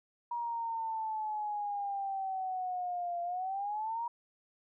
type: exponential two-way sweep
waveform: sine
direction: down then up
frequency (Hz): 955 to 690 to 955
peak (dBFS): -33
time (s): 0.31-4.08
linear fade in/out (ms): 5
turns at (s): 3.22
effects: none